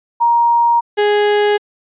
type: tone pair in turn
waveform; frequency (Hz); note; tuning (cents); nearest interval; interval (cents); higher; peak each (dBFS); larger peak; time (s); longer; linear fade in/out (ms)
sine / 35% pulse; 940 / 414.9; A#5 / G#4; +14 / -2; octave + major second; 1416; first; -9; neither; 0.2-0.81 / 0.97-1.58; neither; 20
effects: resampled to 8000 Hz